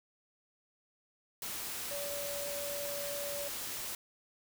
sine tone in noise, 573 Hz, D5, 43 cents flat, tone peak -39 dBFS, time 1.91-3.48 s, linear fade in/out 2 ms, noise white, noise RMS -40 dBFS, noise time 1.42-3.95 s, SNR -2 dB, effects none

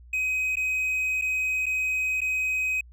triangle tone with dropouts, 2523 Hz, D#7, 23 cents sharp, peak -22 dBFS, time 0.13-2.81 s, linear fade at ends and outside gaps 5 ms, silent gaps 0.557-0.568 / 1.214-1.22 / 1.659-1.664 / 2.207-2.215 s, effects added 60 Hz sine -46 dBFS peak until 2.92 s

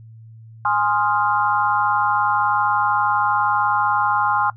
sine chord, F minor seventh, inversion first, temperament equal, 830.6 / 1046.5 / 1244.5 / 1396.9 Hz, Ab5 / C6 / Eb6 / F6, 0 / 0 / 0 / 0 cents, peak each -20 / -21 / -24 / -23 dBFS, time 0.65-4.5 s, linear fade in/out 2 ms, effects noise-tail reverb RT60 0.1 s tail -19 dB re dry + added 112 Hz sine -39 dBFS peak until 4.56 s

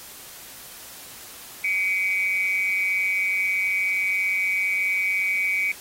sine tone with amplitude modulation, 2272 Hz, C#7, 42 cents sharp, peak -17 dBFS, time 1.64-5.72 s, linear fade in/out 5 ms, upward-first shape sine, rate 191 Hz, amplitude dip 75%, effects white hiss -42 dBFS RMS until 5.8 s + AAC 48 kbps

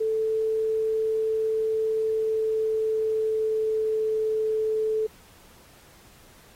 sine tone with pitch glide, 440 to 436 Hz, A4 to A4, 0 to -16 cents, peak -22 dBFS, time 0-5.07 s, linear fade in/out 10 ms, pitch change -16 cents, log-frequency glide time 1.91-4.25 s, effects pink hiss -54 dBFS RMS until 6.55 s + AAC 48 kbps

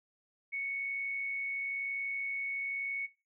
sine tone with amplitude modulation, 2217 Hz, C#7, in tune, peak -32 dBFS, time 0.52-3.07 s, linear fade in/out 20 ms, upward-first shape sine, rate 101 Hz, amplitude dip 30%, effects noise-tail reverb RT60 0.3 s tail -19 dB re dry

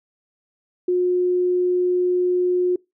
sine tone, 360 Hz, F#4, 47 cents flat, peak -16 dBFS, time 0.88-2.76 s, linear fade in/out 5 ms, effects noise-tail reverb RT60 0.2 s tail -23 dB re dry

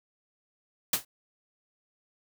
white noise with exponential decay, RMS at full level -20 dBFS, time 0.93-1.05 s, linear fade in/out 5 ms, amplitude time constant 25 ms, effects none

